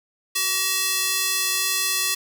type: tone with high-pass filter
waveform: square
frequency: 379 Hz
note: F#4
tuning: 42 cents sharp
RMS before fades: -23 dBFS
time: 0.35-2.15 s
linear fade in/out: 10 ms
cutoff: 3100 Hz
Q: 0.6
effects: none